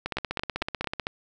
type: two click trains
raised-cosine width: 0.3 ms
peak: -13 / -12 dBFS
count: 16 / 5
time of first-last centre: 0.06-0.998 / 0.17-1.069 s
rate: 16 / 4.45 Hz
effects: none